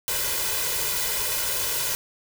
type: noise with comb filter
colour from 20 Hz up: white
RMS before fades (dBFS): -26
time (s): 0.08-1.95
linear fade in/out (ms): 0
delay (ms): 2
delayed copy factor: +0.8
effects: none